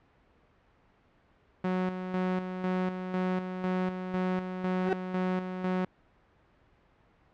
sawtooth tone with tremolo, 184.2 Hz, F#3, 7 cents flat, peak -23 dBFS, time 1.64-5.85 s, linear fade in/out 5 ms, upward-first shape square, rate 2 Hz, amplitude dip 55%
35% pulse tone with exponential growth, 378.3 Hz, F#4, 38 cents sharp, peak -19 dBFS, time 4.79-4.93 s, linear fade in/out 1 ms, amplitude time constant 30 ms
effects pink hiss -64 dBFS RMS until 7.33 s + low-pass 2000 Hz 12 dB/octave

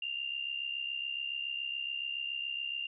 sine tone with amplitude modulation, 2794 Hz, F7, in tune, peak -31 dBFS, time 0.02-2.87 s, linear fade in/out 5 ms, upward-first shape sine, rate 67.1 Hz, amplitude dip 70%, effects none

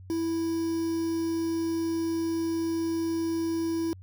triangle tone with quantisation, 329.6 Hz, E4, in tune, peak -24 dBFS, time 0.1-3.93 s, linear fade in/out 0 ms, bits 7, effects added 93 Hz sine -44 dBFS peak until 4.02 s

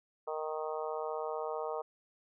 harmonic tone, 155.56 Hz, D#3, in tune, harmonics 3 / 4 / 5 / 6 / 7 / 8, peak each -38 / -40 / -42 / -44 / -45 / -46 dBFS, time 0.27-1.82 s, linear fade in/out 10 ms, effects none

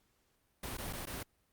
pink noise with dropouts, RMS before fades -41 dBFS, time 0.63-1.23 s, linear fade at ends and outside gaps 5 ms, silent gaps 0.771-0.782 / 0.928-0.932 / 1.056-1.07 s, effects pink hiss -75 dBFS RMS until 1.52 s + Opus 48 kbps

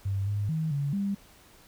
sine tone with pitch steps, 98.2 / 102.6 / 158.7 / 141.9 / 199.1 Hz, G2 / G#2 / D#3 / C#3 / G3, +4 / -21 / +35 / +41 / +27 cents, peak -26 dBFS, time 0.05-1.15 s, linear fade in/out 10 ms, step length 220 ms, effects pink hiss -56 dBFS RMS until 1.67 s

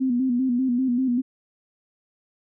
sine tone with vibrato, 251.9 Hz, B3, 34 cents sharp, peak -19 dBFS, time 0-1.22 s, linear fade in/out 20 ms, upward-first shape square, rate 5.1 Hz, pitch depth 67 cents each way, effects none

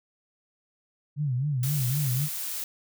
sine tone with vibrato, 135.8 Hz, C#3, 35 cents flat, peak -24 dBFS, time 1.16-2.29 s, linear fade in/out 50 ms, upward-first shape sine, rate 3.9 Hz, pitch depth 180 cents each way
blue noise, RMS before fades -33 dBFS, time 1.63-2.64 s, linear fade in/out 2 ms
effects none

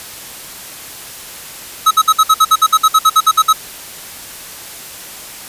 square tone bursts, 1282 Hz, E6, 49 cents flat, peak -6 dBFS, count 16, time 1.86-3.531 s, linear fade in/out 10 ms, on 51 ms, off 57 ms, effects white hiss -31 dBFS RMS until 5.48 s + resampled to 32000 Hz

